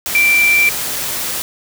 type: tone in noise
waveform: sine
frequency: 2349 Hz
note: D7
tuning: in tune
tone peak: -9 dBFS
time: 0.15-0.69 s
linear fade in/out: 0 ms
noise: white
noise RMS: -21 dBFS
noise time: 0.06-1.42 s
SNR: +9 dB
effects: none